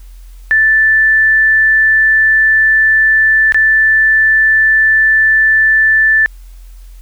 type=tone with dropouts; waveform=sine; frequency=1760 Hz; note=A6; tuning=in tune; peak=-6 dBFS; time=0.51-6.26 s; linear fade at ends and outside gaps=0 ms; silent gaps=3.522-3.545 s; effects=added 43 Hz sine -31 dBFS peak until 7.01 s + white hiss -50 dBFS RMS until 7.01 s